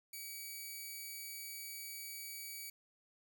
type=tone; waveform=5% pulse; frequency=2280 Hz; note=C#7; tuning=48 cents sharp; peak=-35 dBFS; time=0.13-2.7 s; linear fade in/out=5 ms; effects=12-bit